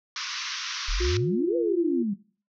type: band-pass noise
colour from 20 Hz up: white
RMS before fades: -33 dBFS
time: 0.16-1.17 s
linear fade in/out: 2 ms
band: 1000 to 6100 Hz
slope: 96 dB/octave
type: exponential two-way sweep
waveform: sine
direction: up then down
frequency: 32 to 511 to 194.3 Hz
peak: -24 dBFS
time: 0.88-2.14 s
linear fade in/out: 10 ms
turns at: 1.56 s
type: tone with pitch glide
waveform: sine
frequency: 358.2 to 342.8 Hz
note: F4 to F4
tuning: +44 to -32 cents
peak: -25 dBFS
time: 1-2.03 s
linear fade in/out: 10 ms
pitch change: -76 cents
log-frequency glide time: 1.3-1.54 s
effects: noise-tail reverb RT60 0.4 s tail -18 dB re dry